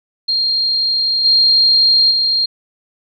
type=tone with level steps; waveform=sine; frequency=4212 Hz; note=C8; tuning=11 cents sharp; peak=-13 / -8 / -12 dBFS; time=0.28-2.46 s; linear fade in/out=10 ms; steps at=1.24 / 2.1 s; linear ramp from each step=20 ms; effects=none